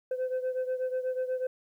sine beating tone pair, 510 / 518.2 Hz, C5 / C5, -44 / -17 cents, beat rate 8.2 Hz, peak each -28 / -32 dBFS, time 0.11-1.47 s, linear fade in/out 5 ms, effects tanh soft clip ceiling -26 dBFS + 11-bit

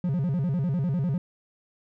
triangle tone with vibrato, 155.56 Hz, D#3, in tune, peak -21 dBFS, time 0.04-1.18 s, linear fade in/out 2 ms, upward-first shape square, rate 10 Hz, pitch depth 240 cents each way, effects none

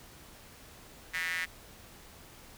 square tone with high-pass filter, 86 Hz, F2, 26 cents flat, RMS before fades -34 dBFS, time 1.13-1.46 s, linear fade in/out 20 ms, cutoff 1900 Hz, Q 6.1, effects pink hiss -53 dBFS RMS until 2.57 s

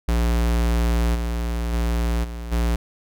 square tone with level steps, 58.27 Hz, A#1, in tune, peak -18 / -23 / -20 / -30 / -19 dBFS, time 0.08-2.76 s, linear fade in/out 5 ms, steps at 1.14 / 1.72 / 2.23 / 2.51 s, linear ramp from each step 20 ms, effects none

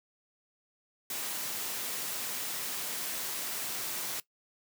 white noise, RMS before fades -36 dBFS, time 1.1-4.2 s, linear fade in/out 2 ms, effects noise-tail reverb RT60 0.1 s tail -18 dB re dry + high-pass 150 Hz 12 dB/octave

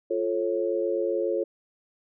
sine chord, F augmented, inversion none, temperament just, 349.2 / 436.5 / 545.7 Hz, F4 / A4 / C#5, 0 / -14 / -27 cents, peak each -28 dBFS, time 0.1-1.44 s, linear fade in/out 10 ms, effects none

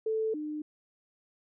sine tone pair in turn, 440 / 302.6 Hz, A4 / D#4, 0 / -48 cents, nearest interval tritone, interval 648 cents, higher first, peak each -27 / -33 dBFS, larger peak first, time 0.06-0.34 / 0.34-0.62 s, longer neither, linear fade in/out 5 ms, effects none

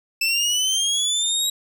25% pulse linear sweep, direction up, 2637 to 3840 Hz, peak -15 dBFS, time 0.21-1.5 s, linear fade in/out 5 ms, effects none

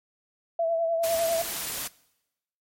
sine tone with vibrato, 664 Hz, E5, 12 cents sharp, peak -22 dBFS, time 0.59-1.42 s, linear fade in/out 5 ms, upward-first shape sine, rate 10 Hz, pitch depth 29 cents each way
white noise, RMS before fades -32 dBFS, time 1.03-1.88 s, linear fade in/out 10 ms
effects noise-tail reverb RT60 0.9 s tail -22 dB re dry + MP3 64 kbps

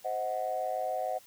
sine chord, C diminished, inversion none, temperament equal with one note detuned, 523.3 / 633.1 / 740 Hz, C5 / Eb5 / Gb5, 0 / +30 / 0 cents, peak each -36 / -34 / -32 dBFS, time 0.04-1.19 s, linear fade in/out 20 ms, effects tanh soft clip ceiling -22 dBFS + white hiss -57 dBFS RMS until 1.26 s

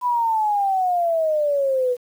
sine exponential sweep, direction down, 1001 to 486.6 Hz, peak -17 dBFS, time 0.01-1.97 s, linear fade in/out 50 ms, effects 8-bit

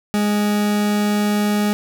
40% pulse tone, 207.7 Hz, G#3, in tune, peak -15 dBFS, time 0.14-1.73 s, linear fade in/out 0 ms, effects none

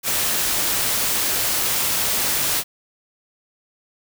white noise, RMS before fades -21 dBFS, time 0.03-2.64 s, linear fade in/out 50 ms, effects none

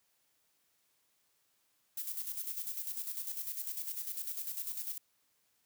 violet noise with tremolo, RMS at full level -38 dBFS, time 1.97-4.98 s, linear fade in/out 5 ms, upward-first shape square, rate 10 Hz, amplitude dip 55%, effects white hiss -75 dBFS RMS until 5.65 s + high-pass 60 Hz 12 dB/octave

